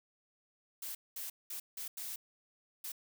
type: noise bursts at uneven times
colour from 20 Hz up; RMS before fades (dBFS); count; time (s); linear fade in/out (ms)
blue; -42; 6; 0.82-0.95 / 1.16-1.3 / 1.5-1.6 / 1.77-1.88 / 1.97-2.16 / 2.84-2.92; 5
effects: none